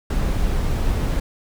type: noise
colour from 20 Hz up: brown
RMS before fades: -20 dBFS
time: 0.1-1.2 s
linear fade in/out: 5 ms
effects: none